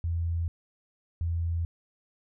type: tone pair in turn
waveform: sine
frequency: 84.1 / 84.1 Hz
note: E2 / E2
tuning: +35 / +35 cents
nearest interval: unison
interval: 0 cents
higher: neither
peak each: -26 dBFS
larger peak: neither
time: 0.04-0.48 / 1.21-1.65 s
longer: neither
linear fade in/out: 0 ms
effects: none